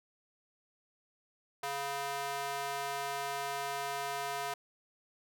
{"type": "tone with high-pass filter", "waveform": "square", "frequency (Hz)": 140, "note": "C#3", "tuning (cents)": 18, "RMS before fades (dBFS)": -37, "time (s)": [1.63, 4.54], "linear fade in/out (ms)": 5, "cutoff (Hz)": 740, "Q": 1.5, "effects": []}